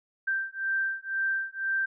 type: beating tone pair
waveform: sine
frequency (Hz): 1568 / 1570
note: G6 / G6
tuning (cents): 0 / +2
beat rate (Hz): 2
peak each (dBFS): -30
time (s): 0.27-1.86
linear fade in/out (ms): 10
effects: none